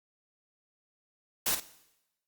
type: noise with echo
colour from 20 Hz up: white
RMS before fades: -28 dBFS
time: 1.46-1.55 s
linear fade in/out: 5 ms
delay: 51 ms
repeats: 1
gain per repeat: -9 dB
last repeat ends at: 1.601 s
effects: noise-tail reverb RT60 0.9 s tail -17 dB re dry + Opus 48 kbps

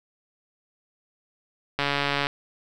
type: click train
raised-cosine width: 0.3 ms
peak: -8 dBFS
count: 69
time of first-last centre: 1.79-2.269 s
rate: 142 Hz
effects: none

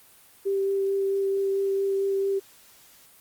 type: tone with vibrato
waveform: sine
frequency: 392 Hz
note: G4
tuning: in tune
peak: -22 dBFS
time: 0.45-2.4 s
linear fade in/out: 20 ms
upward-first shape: sine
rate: 4.5 Hz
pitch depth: 9 cents each way
effects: white hiss -54 dBFS RMS until 3.2 s + Opus 32 kbps

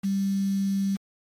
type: tone with quantisation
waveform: sine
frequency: 196 Hz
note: G3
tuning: in tune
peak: -22 dBFS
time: 0.03-0.97 s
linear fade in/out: 20 ms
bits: 7
effects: MP3 64 kbps

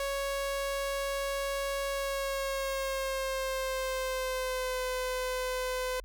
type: tone with pitch glide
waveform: sawtooth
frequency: 554.4 to 508.4 Hz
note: C#5 to C5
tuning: 0 to -50 cents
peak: -27 dBFS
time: 0-6 s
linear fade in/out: 2 ms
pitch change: -150 cents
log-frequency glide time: 1.9-4.82 s
effects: added 44 Hz sine -45 dBFS peak until 6.04 s

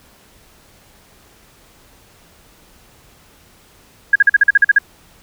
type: tone bursts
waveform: sine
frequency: 1637 Hz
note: G#6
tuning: 25 cents flat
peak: -5 dBFS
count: 10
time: 4.13-4.786 s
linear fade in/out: 5 ms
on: 26 ms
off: 44 ms
effects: pink hiss -49 dBFS RMS until 5.22 s

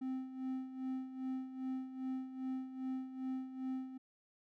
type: tone with tremolo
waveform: triangle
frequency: 260.6 Hz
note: C4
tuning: 7 cents flat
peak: -34 dBFS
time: 0.01-3.98 s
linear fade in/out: 10 ms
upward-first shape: sine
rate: 2.5 Hz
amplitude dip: 70%
effects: none

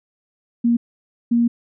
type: tone bursts at uneven times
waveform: sine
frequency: 235.8 Hz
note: A#3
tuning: 20 cents sharp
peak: -13 dBFS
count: 2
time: 0.64-0.77 / 1.31-1.48 s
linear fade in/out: 10 ms
effects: none

